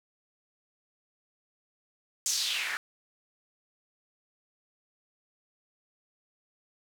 white noise with band-pass filter sweep, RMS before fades -31 dBFS, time 2.26-2.77 s, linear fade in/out 0 ms, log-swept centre 6800 to 1500 Hz, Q 2.9, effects none

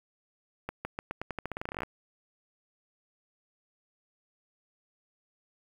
accelerating click train, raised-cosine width 0.5 ms, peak -19 dBFS, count 20, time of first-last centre 0.69-1.833 s, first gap 160 ms, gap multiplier 0.87, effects 8-bit

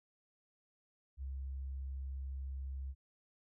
sine tone, 67.1 Hz, C2, 44 cents sharp, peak -39 dBFS, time 1.17-2.95 s, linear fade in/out 50 ms, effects none

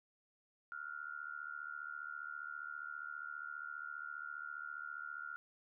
sine tone with amplitude modulation, 1412 Hz, F6, 19 cents sharp, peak -39 dBFS, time 0.72-5.36 s, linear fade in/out 0 ms, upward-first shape sine, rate 74.9 Hz, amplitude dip 95%, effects none

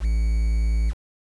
triangle tone with quantisation, 55.1 Hz, A1, 3 cents sharp, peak -16 dBFS, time 0-0.94 s, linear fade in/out 50 ms, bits 7, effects resampled to 24000 Hz

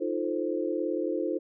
sine chord, F dominant seventh, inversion third, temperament equal, 311.1 / 349.2 / 440 / 523.3 Hz, Eb4 / F4 / A4 / C5, 0 / 0 / 0 / 0 cents, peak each -32 / -31 / -34 / -33 dBFS, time 0-1.39 s, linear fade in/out 20 ms, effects none

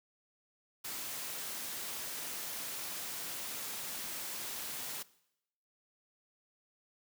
white high-pass noise, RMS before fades -41 dBFS, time 0.84-5.03 s, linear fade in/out 10 ms, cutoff 120 Hz, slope 12 dB/octave, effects noise-tail reverb RT60 0.8 s tail -20 dB re dry

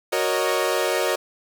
sawtooth chord, D# minor seventh, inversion first, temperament equal with one note detuned, 370 / 466.2 / 554.4 / 619.4 Hz, F#4 / A#4 / C#5 / D#5, 0 / 0 / 0 / -8 cents, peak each -22 dBFS, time 0.12-1.16 s, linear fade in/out 10 ms, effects 8-bit

